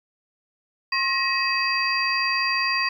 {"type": "tone cluster", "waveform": "sine", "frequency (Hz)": [1074, 1892, 2557, 4726], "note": ["C6", "A#6", "D#7", "D8"], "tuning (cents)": [45, 25, 47, 10], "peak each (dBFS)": -26, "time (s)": [0.92, 2.89], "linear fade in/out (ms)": 5, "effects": ["9-bit"]}